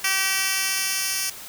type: tone with high-pass filter sweep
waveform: 10% pulse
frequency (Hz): 384.7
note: G4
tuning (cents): -33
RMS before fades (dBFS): -24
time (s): 0.04-1.3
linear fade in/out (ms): 5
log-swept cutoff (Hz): 2200 to 4500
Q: 0.75
effects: white hiss -39 dBFS RMS until 1.48 s